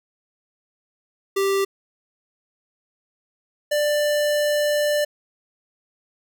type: tone pair in turn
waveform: square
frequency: 392 / 591.4 Hz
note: G4 / D5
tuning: 0 / +12 cents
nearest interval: perfect fifth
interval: 712 cents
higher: second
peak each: -19 dBFS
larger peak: neither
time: 1.36-1.65 / 3.71-5.05 s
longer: second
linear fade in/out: 10 ms
effects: none